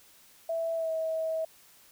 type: tone with pitch glide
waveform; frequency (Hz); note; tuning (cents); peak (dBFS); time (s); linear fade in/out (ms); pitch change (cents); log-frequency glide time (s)
sine; 659.3 to 642.8; E5 to E5; 0 to -44; -28; 0.49-1.45; 5; -44; 0.75-0.91
effects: white hiss -58 dBFS RMS until 1.91 s